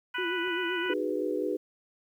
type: harmonic tone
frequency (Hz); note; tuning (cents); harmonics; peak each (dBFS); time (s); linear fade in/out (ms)
493.9; B4; 0; 2 / 3 / 4 / 5 / 6; -38 / -33 / -39 / -39 / -38; 0.14-0.94; 10
type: tone with vibrato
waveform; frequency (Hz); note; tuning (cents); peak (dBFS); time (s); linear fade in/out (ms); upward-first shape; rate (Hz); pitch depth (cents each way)
sine; 352.9; F4; +18; -31; 0.18-0.92; 5; sine; 7.7; 83
type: clicks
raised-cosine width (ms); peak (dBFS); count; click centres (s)
0.5; -33; 2; 0.476 / 0.861
type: chord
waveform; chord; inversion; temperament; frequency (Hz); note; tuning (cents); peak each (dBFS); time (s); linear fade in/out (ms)
sine; G# minor seventh; second; equal with one note detuned; 306 / 370 / 415.3 / 493.9; D#4 / F#4 / G#4 / B4; -29 / 0 / 0 / 0; -33; 0.89-1.57; 10
effects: 10-bit